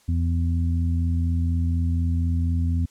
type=harmonic tone; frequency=84.1 Hz; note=E2; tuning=35 cents sharp; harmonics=1 / 2 / 3; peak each=-20 / -31 / -30 dBFS; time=0.08-2.86 s; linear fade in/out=10 ms; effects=white hiss -59 dBFS RMS until 2.9 s + low-pass 10000 Hz 12 dB/octave